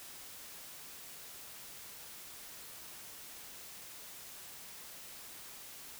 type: silence
effects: white hiss -50 dBFS RMS until 5.99 s